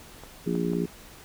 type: clicks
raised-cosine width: 1 ms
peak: -27 dBFS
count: 3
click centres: 0.236 / 0.553 / 0.734 s
type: harmonic tone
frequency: 58.27 Hz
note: A#1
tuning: in tune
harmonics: 3 / 4 / 5 / 6 / 7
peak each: -28 / -32 / -32 / -33 / -31 dBFS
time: 0.46-0.86 s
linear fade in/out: 10 ms
effects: pink hiss -48 dBFS RMS until 1.24 s